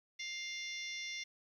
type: harmonic tone with a mistuned harmonic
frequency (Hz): 700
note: F5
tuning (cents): +4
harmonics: 3 / 4 / 5 / 6 / 7 / 8 / 9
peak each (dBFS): -43 / -52 / -47 / -53 / -56 / -47 / -56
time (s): 0.19-1.24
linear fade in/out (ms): 10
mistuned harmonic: 7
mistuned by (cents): +35
effects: 12-bit